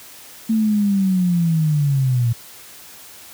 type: linear sweep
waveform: sine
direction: down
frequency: 224.9 to 114.8 Hz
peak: -14 dBFS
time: 0.49-2.33 s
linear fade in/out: 10 ms
effects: white hiss -41 dBFS RMS until 3.33 s + high-pass 60 Hz 12 dB/octave